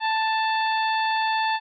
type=harmonic tone; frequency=882 Hz; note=A5; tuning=4 cents sharp; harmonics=1 / 2 / 3 / 4 / 5; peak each=-22 / -28 / -32 / -34 / -36 dBFS; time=0-1.6 s; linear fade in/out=50 ms; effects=none